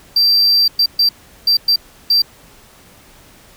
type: tone bursts at uneven times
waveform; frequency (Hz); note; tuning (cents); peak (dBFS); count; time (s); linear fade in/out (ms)
triangle; 4699; D8; 0; -8; 6; 0.16-0.68 / 0.79-0.86 / 0.99-1.09 / 1.47-1.57 / 1.68-1.76 / 2.1-2.22; 5
effects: pink hiss -45 dBFS RMS until 3.56 s